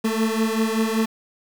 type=beating tone pair; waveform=30% pulse; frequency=220 / 225.2 Hz; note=A3 / A3; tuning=0 / +40 cents; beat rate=5.2 Hz; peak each=-19 / -21 dBFS; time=0.04-1.06 s; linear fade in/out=10 ms; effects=7-bit